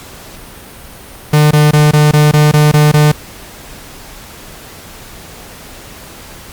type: tone bursts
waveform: 45% pulse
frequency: 150 Hz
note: D3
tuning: 37 cents sharp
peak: -5 dBFS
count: 9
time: 1.33-3.118 s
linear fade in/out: 5 ms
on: 180 ms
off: 21 ms
effects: pink hiss -33 dBFS RMS until 6.52 s + Opus 48 kbps